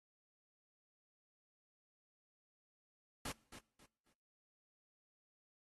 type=noise with echo; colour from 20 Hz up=pink; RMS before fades=-44 dBFS; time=3.25-3.32 s; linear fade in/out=5 ms; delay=270 ms; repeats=3; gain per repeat=-11 dB; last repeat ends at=4.13 s; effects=noise-tail reverb RT60 0.7 s tail -23 dB re dry + AAC 32 kbps